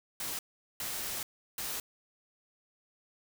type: noise bursts at uneven times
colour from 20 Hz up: white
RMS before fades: -37 dBFS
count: 3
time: 0.2-0.39 / 0.8-1.23 / 1.58-1.8 s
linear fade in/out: 2 ms
effects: none